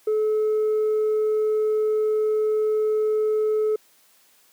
triangle tone with tanh clipping, 430.4 Hz, A4, 38 cents flat, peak -19 dBFS, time 0.07-3.76 s, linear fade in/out 5 ms, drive 6 dB, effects white hiss -58 dBFS RMS until 4.52 s + high-pass 200 Hz 12 dB/octave

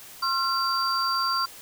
sine tone cluster, 1067 / 1368 / 4691 Hz, C6 / F6 / D8, +34 / -36 / -3 cents, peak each -27 / -27 / -27 dBFS, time 0.22-1.46 s, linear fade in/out 10 ms, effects white hiss -45 dBFS RMS until 1.61 s

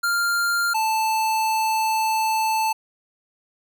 square tone pair in turn, 1396.9 / 880 Hz, F6 / A5, 0 / 0 cents, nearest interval minor sixth, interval 800 cents, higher first, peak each -20 dBFS, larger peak neither, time 0.03-0.74 / 0.74-2.73 s, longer second, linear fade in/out 10 ms, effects none

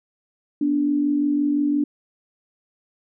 sine tone pair together, 245.3 / 291.1 Hz, B3 / D4, -12 / -15 cents, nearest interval minor third, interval 297 cents, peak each -26 / -18 dBFS, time 0.61-1.84 s, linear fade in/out 5 ms, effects none

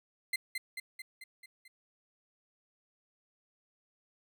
35% pulse tone with echo, 2070 Hz, C7, 19 cents flat, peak -28 dBFS, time 0.33-0.36 s, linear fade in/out 5 ms, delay 220 ms, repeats 6, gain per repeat -4 dB, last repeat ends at 1.68 s, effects none

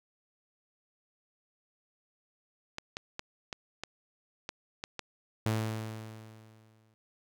clicks, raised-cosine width 0.2 ms, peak -19 dBFS, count 8, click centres 2.784 / 2.969 / 3.194 / 3.528 / 3.836 / 4.491 / 4.839 / 4.993 s
sawtooth tone with exponential decay, 110 Hz, A2, in tune, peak -23 dBFS, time 5.46-6.94 s, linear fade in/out 0 ms, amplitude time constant 320 ms
effects none

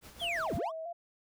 pink noise with tremolo, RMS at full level -49 dBFS, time 0.01-0.61 s, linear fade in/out 50 ms, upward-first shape triangle, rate 5.9 Hz, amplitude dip 60%
triangle linear two-way sweep, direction down then up, 3550 to 46.25 to 1220 Hz, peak -30 dBFS, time 0.19-0.72 s, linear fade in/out 50 ms, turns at 0.55 s
sine tone with vibrato, 665 Hz, E5, 15 cents sharp, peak -37 dBFS, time 0.21-0.93 s, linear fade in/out 10 ms, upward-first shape square, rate 3.1 Hz, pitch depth 54 cents each way
effects none

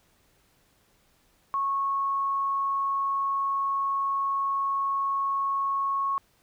sine tone, 1100 Hz, C#6, 14 cents flat, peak -24 dBFS, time 1.54-6.18 s, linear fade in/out 0 ms, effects pink hiss -65 dBFS RMS until 6.42 s

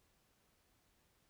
silence, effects pink hiss -75 dBFS RMS until 1.29 s

